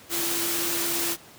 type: tone in noise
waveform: sine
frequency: 340 Hz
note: F4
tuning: 46 cents flat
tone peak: -33 dBFS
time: 0.09-1.17 s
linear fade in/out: 50 ms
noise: white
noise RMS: -27 dBFS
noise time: 0.09-1.17 s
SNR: -9 dB
effects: pink hiss -49 dBFS RMS until 1.38 s + high-pass 100 Hz 12 dB/octave